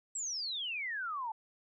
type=exponential sweep; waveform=sine; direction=down; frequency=7902 to 854 Hz; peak=-35 dBFS; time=0.15-1.32 s; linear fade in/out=5 ms; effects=none